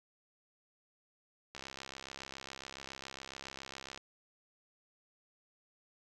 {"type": "click train", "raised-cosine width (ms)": 0.2, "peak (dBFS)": -27, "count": 164, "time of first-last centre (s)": [1.55, 3.976], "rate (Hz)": 67.2, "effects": []}